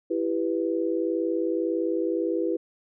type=chord; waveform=sine; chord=E minor; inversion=none; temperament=equal with one note detuned; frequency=332.1 / 392 / 493.9 Hz; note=E4 / G4 / B4; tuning=+13 / 0 / 0 cents; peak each=-26 / -29 / -29 dBFS; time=0.1-2.57 s; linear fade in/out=10 ms; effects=none